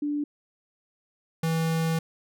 sine / square tone pair in turn, 292.8 / 162.86 Hz, D4 / E3, -5 / -21 cents, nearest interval minor seventh, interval 1016 cents, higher first, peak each -25 / -24 dBFS, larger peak second, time 0.02-0.24 / 1.43-1.99 s, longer second, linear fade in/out 5 ms, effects none

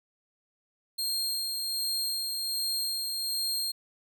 sawtooth tone with tremolo, 4216 Hz, C8, 12 cents sharp, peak -25 dBFS, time 0.98-3.72 s, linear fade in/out 10 ms, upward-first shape sine, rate 1.3 Hz, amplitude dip 30%, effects none

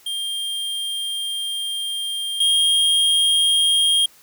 square tone pair in turn, 3200 / 3232 Hz, G7 / G#7, +35 / -48 cents, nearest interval unison, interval 17 cents, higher second, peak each -24 / -15 dBFS, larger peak second, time 0.06-2.4 / 2.4-4.06 s, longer first, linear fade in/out 5 ms, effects white hiss -51 dBFS RMS until 4.22 s

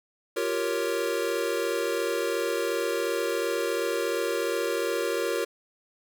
square chord, G half-diminished seventh, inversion third, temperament equal, 349.2 / 392 / 466.2 / 554.4 Hz, F4 / G4 / Bb4 / Db5, 0 / 0 / 0 / 0 cents, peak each -33 / -33 / -30 / -33 dBFS, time 0.36-5.45 s, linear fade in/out 10 ms, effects none

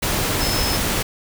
sine tone in noise, 5200 Hz, E8, 24 cents flat, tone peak -25 dBFS, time 0.4-0.77 s, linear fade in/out 10 ms, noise pink, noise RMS -21 dBFS, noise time 0.02-1.03 s, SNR -7 dB, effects none

